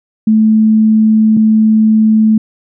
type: tone pair in turn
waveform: sine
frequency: 218.1 / 218.1 Hz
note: A3 / A3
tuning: -15 / -15 cents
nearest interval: unison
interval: 0 cents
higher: neither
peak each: -5 dBFS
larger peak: neither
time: 0.27-1.37 / 1.37-2.38 s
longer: first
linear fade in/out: 5 ms
effects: none